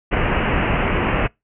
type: low-pass noise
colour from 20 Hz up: pink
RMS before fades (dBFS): -19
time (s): 0.11-1.28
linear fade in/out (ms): 20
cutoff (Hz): 2900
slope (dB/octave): 96
effects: noise-tail reverb RT60 0.2 s tail -26 dB re dry